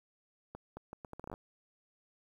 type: accelerating click train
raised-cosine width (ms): 1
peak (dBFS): -30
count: 12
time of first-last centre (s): 0.55-1.339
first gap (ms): 220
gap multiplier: 0.73
effects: 10-bit